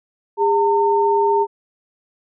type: tone pair together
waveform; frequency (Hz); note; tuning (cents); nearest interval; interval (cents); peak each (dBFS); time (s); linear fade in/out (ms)
sine; 405.6 / 908; G#4 / A#5; -41 / -46; octave + major second; 1395; -16; 0.37-1.47; 50
effects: none